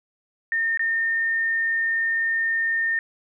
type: tone with dropouts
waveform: sine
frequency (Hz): 1821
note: A#6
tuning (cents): -41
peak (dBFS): -20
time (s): 0.52-2.99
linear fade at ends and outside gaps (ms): 1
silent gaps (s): 0.774-0.794
effects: none